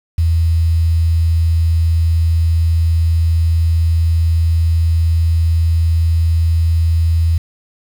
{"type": "tone with quantisation", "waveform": "sine", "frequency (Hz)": 82.41, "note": "E2", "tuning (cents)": 0, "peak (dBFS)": -10, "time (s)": [0.18, 7.38], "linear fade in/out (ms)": 5, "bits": 6, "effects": []}